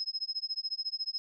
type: tone with tremolo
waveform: sine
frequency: 5130 Hz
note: E8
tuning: 48 cents flat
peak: -29 dBFS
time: 0-1.18 s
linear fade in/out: 0 ms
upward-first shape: sine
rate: 14 Hz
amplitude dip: 100%
effects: none